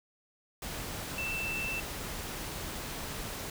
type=tone in noise; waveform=sine; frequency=2666 Hz; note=E7; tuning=19 cents sharp; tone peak=-33 dBFS; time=1.18-1.8 s; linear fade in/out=2 ms; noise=pink; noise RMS=-39 dBFS; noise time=0.62-3.5 s; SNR=+3 dB; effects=none